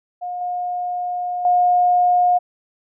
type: tone with level steps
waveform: sine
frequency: 716 Hz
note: F5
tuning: 43 cents sharp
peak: -24 / -21 / -12 dBFS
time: 0.21-2.39 s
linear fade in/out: 20 ms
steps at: 0.41 / 1.45 s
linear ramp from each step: 2 ms
effects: none